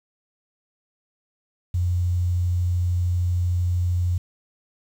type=tone with quantisation; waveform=sine; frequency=88.7 Hz; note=F2; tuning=27 cents sharp; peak=-19 dBFS; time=1.74-4.18 s; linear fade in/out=5 ms; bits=8; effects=none